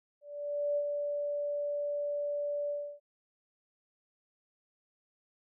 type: tone with ADSR envelope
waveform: sine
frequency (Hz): 581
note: D5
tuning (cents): -19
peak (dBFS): -27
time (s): 0.21-3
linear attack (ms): 560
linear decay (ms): 58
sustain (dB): -4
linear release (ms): 300
effects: none